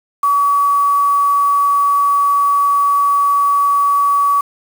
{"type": "tone with quantisation", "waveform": "sine", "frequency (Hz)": 1137, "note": "C#6", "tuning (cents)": 44, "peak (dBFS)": -10, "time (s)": [0.23, 4.41], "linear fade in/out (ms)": 5, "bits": 5, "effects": []}